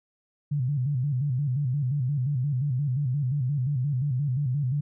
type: tone with vibrato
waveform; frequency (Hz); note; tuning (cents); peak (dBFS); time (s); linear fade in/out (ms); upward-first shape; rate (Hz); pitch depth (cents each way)
sine; 135.3; C#3; -42; -23; 0.51-4.81; 10; square; 5.7; 130
effects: none